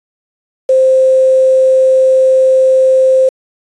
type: tone with quantisation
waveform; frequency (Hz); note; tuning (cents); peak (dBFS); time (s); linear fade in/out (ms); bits
sine; 523.3; C5; 0; -5; 0.69-3.29; 5; 5
effects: resampled to 22050 Hz